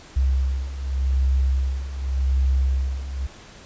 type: beating tone pair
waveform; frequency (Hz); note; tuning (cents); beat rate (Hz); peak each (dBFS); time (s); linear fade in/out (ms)
sine; 65.7 / 66.56; C2 / C2; +8 / +30; 0.86; -24 / -20; 0.16-3.27; 10
effects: pink hiss -45 dBFS RMS until 3.65 s + resampled to 16000 Hz